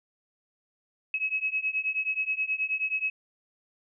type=beating tone pair; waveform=sine; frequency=2560 / 2569.4 Hz; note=D#7 / E7; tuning=+49 / -45 cents; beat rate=9.4 Hz; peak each=-30 / -29 dBFS; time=1.14-3.1 s; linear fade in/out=2 ms; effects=none